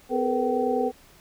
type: tone cluster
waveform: sine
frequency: 252.6 / 426.3 / 467.9 / 497.2 / 767 Hz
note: B3 / G#4 / A#4 / B4 / G5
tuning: +39 / +45 / +6 / +12 / -38 cents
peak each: -28 dBFS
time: 0.09-0.92 s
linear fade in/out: 50 ms
effects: pink hiss -54 dBFS RMS until 1.2 s